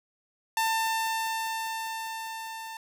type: tone with level ramp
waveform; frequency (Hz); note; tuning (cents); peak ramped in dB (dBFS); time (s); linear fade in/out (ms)
sawtooth; 895; A5; +29; -20 to -34; 0.57-2.77; 2
effects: none